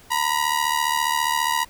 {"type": "ring-modulated tone", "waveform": "sawtooth", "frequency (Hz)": 960, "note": "B5", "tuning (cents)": -49, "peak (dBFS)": -13, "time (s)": [0.1, 1.65], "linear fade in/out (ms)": 20, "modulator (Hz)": 37.4, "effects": ["pink hiss -50 dBFS RMS until 1.69 s"]}